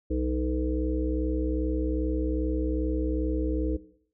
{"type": "harmonic tone", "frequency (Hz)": 62.5, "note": "B1", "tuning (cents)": 21, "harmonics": [1, 3, 5, 7, 8], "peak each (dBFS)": [-28, -40, -29, -34, -35], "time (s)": [0.1, 3.77], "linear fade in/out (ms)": 10, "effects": ["noise-tail reverb RT60 0.6 s tail -17 dB re dry"]}